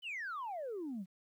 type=exponential sweep; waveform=sine; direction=down; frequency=3106 to 174.61 Hz; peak=-37 dBFS; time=0.02-1.06 s; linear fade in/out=50 ms; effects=tanh soft clip ceiling -36 dBFS + 12-bit